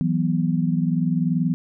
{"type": "chord", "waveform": "sine", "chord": "E suspended second", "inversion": "none", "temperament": "just", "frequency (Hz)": [164.81, 185.42, 247.2], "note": ["E3", "F#3", "B3"], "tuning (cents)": [0, 4, 2], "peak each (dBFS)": [-21, -24, -24], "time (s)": [0.01, 1.54], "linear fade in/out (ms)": 0, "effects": []}